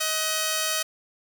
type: tone pair together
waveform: 5% pulse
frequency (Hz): 630.7 / 1500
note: D#5 / F#6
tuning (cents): +23 / +23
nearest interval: octave + minor third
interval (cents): 1500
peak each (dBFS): -14 / -18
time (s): 0-0.83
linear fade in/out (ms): 10
effects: none